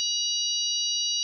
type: harmonic tone with a mistuned harmonic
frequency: 964 Hz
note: B5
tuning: 42 cents flat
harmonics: 3 / 4 / 5 / 6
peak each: -30 / -30 / -30 / -30 dBFS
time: 0-1.23 s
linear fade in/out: 0 ms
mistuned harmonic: 5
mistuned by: -66 cents
effects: none